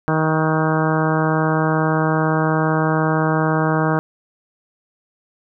harmonic tone with a mistuned harmonic, 157.6 Hz, D#3, 23 cents sharp, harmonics 1 / 2 / 3 / 4 / 5 / 6 / 7 / 8 / 9 / 10, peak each -19 / -22 / -24 / -25 / -26 / -27 / -27 / -28 / -29 / -29 dBFS, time 0.08-3.99 s, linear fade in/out 0 ms, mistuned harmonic 9, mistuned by +19 cents, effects none

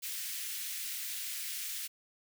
white high-pass noise, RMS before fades -39 dBFS, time 0.02-1.88 s, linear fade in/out 20 ms, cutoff 1800 Hz, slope 24 dB/octave, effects none

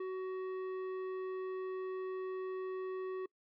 sine tone with tanh clipping, 374.5 Hz, F#4, 21 cents sharp, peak -39 dBFS, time 0-3.26 s, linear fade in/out 5 ms, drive 11 dB, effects noise-tail reverb RT60 0.1 s tail -25 dB re dry

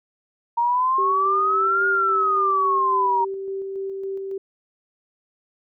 sine exponential two-way sweep, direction up then down, 932.3 to 1430 to 932.3 Hz, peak -17 dBFS, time 0.57-3.25 s, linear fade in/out 10 ms, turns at 1.87 s
sine tone with tremolo, 388.6 Hz, G4, 15 cents flat, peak -25 dBFS, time 0.98-4.38 s, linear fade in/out 5 ms, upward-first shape square, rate 3.6 Hz, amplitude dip 25%
effects none

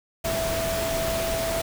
sine tone in noise, 660 Hz, E5, 2 cents sharp, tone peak -26 dBFS, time 0.24-1.62 s, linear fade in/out 10 ms, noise pink, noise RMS -29 dBFS, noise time 0.24-1.62 s, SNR 0 dB, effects none

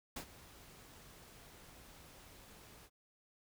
pink noise with ADSR envelope, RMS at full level -42 dBFS, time 0.16-2.9 s, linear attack 6 ms, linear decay 80 ms, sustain -16 dB, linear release 56 ms, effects none

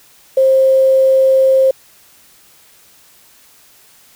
sine tone with quantisation, 530 Hz, C5, 22 cents sharp, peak -7 dBFS, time 0.37-1.71 s, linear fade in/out 5 ms, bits 6, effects white hiss -47 dBFS RMS until 4.15 s

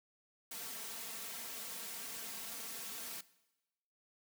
white noise with comb filter, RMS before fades -45 dBFS, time 0.51-3.21 s, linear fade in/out 5 ms, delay 4.4 ms, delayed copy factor +0.75, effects noise-tail reverb RT60 1.0 s tail -19 dB re dry + high-pass 100 Hz 12 dB/octave

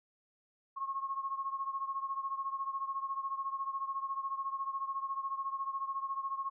sine beating tone pair, 1084 / 1098 Hz, C#6 / C#6, -39 / -17 cents, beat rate 14 Hz, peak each -36 / -40 dBFS, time 0.76-6.5 s, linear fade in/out 20 ms, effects none

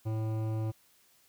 sine tone with hard clipping, 110 Hz, A2, in tune, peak -32 dBFS, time 0.05-0.72 s, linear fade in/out 20 ms, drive 14 dB, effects white hiss -65 dBFS RMS until 1.28 s

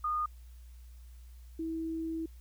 sine tone pair in turn, 1225 / 324.5 Hz, D#6 / E4, -27 / -27 cents, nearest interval octave + major seventh, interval 2300 cents, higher first, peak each -29 / -33 dBFS, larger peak first, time 0.04-0.26 / 1.59-2.26 s, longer second, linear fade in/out 5 ms, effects added 60 Hz sine -48 dBFS peak until 2.4 s + white hiss -67 dBFS RMS until 2.4 s

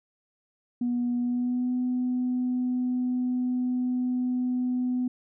sine tone with pitch glide, 243 to 250.3 Hz, B3 to B3, -28 to +23 cents, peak -23 dBFS, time 0.81-5.08 s, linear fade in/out 5 ms, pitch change +51 cents, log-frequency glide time 1.19-1.73 s, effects tanh soft clip ceiling -20 dBFS

